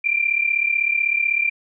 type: tone pair together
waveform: sine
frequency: 2354 / 2390 Hz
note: D7 / D7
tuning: +3 / +30 cents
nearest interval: unison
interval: 27 cents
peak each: -20 dBFS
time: 0.04-1.5 s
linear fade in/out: 10 ms
effects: none